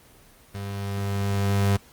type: tone with level ramp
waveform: 35% pulse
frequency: 99.6 Hz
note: G2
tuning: 28 cents sharp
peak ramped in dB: -29 to -16 dBFS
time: 0.54-1.77 s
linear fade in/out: 10 ms
effects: pink hiss -53 dBFS RMS until 1.92 s + Opus 24 kbps